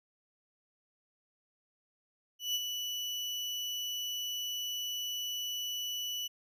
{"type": "tone with ADSR envelope", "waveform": "35% pulse", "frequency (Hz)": 2960, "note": "F#7", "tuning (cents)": 0, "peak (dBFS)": -27, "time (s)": [2.39, 6.28], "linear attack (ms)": 160, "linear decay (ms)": 34, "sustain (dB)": -6, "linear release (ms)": 15, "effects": []}